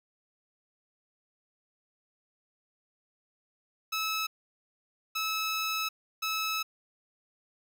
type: tone bursts at uneven times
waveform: 15% pulse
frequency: 1299 Hz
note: E6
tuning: 26 cents flat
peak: -23 dBFS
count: 3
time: 3.92-4.27 / 5.15-5.89 / 6.22-6.63 s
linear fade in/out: 10 ms
effects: none